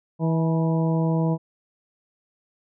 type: harmonic tone with a mistuned harmonic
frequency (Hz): 162.3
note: E3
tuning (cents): -27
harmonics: 1 / 2 / 3 / 4 / 5 / 6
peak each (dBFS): -20 / -28 / -30 / -32 / -37 / -35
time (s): 0.19-1.38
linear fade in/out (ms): 50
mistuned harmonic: 5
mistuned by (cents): +57
effects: none